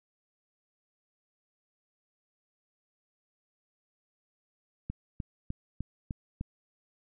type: click train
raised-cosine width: 5 ms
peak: -22 dBFS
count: 6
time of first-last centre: 4.9-6.411 s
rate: 3.31 Hz
effects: none